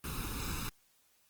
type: noise with comb filter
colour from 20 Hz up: pink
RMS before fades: -38 dBFS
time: 0.04-0.69 s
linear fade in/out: 0 ms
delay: 0.78 ms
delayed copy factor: +0.9
effects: white hiss -70 dBFS RMS until 1.29 s + Opus 24 kbps